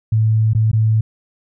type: tone with dropouts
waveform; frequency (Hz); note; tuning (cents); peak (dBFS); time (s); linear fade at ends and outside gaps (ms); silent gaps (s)
sine; 110; A2; 0; -11; 0.12-1.01; 5; 0.534-0.549 / 0.715-0.73
effects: none